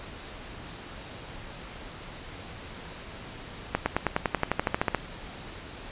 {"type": "accelerating click train", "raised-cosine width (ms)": 0.5, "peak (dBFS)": -8, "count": 15, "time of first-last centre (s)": [3.75, 4.947], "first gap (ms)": 110, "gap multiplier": 0.96, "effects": ["pink hiss -42 dBFS RMS until 5.91 s", "resampled to 8000 Hz"]}